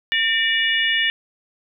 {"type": "harmonic tone with a mistuned harmonic", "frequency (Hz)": 580, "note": "D5", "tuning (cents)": -22, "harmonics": [3, 4, 5, 6], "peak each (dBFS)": [-20, -25, -21, -26], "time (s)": [0.12, 1.1], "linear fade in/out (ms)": 0, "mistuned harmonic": 3, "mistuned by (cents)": 69, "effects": []}